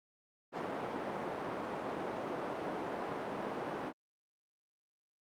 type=band-pass noise; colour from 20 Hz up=white; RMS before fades=-39 dBFS; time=0.52-3.93 s; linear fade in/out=50 ms; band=210 to 780 Hz; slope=12 dB/octave; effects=Opus 48 kbps